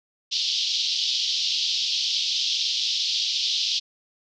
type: band-pass noise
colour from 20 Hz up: pink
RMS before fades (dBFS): -25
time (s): 0.31-3.8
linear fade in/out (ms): 20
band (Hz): 3100 to 5400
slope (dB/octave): 48
effects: none